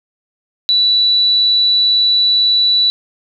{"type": "tone", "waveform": "sine", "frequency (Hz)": 3951, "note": "B7", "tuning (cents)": 0, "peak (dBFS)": -9, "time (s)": [0.69, 2.9], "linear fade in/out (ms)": 0, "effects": []}